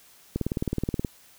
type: click train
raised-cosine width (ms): 3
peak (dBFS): -13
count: 14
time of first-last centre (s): 0.36-1.048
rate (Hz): 18.9
effects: white hiss -55 dBFS RMS until 1.38 s